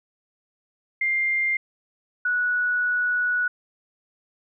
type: tone pair in turn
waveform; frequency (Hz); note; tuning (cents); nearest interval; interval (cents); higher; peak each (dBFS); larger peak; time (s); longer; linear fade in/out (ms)
sine; 2100 / 1469.6; C7 / F#6; +6 / -12; tritone; 618; first; -20; neither; 1.01-1.57 / 2.25-3.48; second; 5
effects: none